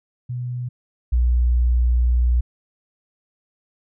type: tone pair in turn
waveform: sine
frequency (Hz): 123.47 / 60.53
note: B2 / B1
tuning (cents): 0 / -34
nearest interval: octave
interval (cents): 1234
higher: first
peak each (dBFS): -24 / -14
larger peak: second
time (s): 0.29-0.69 / 1.12-2.41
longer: second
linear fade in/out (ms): 10
effects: none